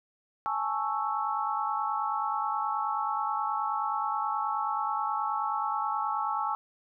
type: chord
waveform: sine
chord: A major seventh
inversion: third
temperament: equal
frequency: 830.6 / 880 / 1108.7 / 1318.5 Hz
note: G#5 / A5 / C#6 / E6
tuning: 0 / 0 / 0 / 0 cents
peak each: -33 dBFS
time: 0.46-6.55 s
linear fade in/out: 0 ms
effects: none